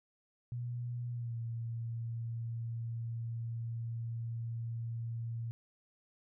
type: tone with pitch glide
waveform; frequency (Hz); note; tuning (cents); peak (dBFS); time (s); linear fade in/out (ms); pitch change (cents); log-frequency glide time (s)
sine; 120.9 to 115.64; B2 to A#2; -36 to -13; -36; 0.52-5.51; 0; -77; 1.11-1.37
effects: none